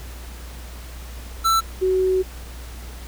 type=tone pair in turn; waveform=square / sine; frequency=1333 / 374.1 Hz; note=E6 / F#4; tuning=+19 / +19 cents; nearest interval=octave + minor seventh; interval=2200 cents; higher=first; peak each=-16 dBFS; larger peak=neither; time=1.44-1.61 / 1.81-2.23 s; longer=second; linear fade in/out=20 ms; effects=added 60 Hz sine -34 dBFS peak until 3.07 s + pink hiss -42 dBFS RMS until 3.07 s